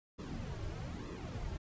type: noise with flanger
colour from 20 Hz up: brown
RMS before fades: -42 dBFS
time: 0.18-1.58 s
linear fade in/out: 20 ms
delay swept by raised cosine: 1.3 to 4.1 ms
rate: 1.1 Hz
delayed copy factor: -0.8
effects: resampled to 16000 Hz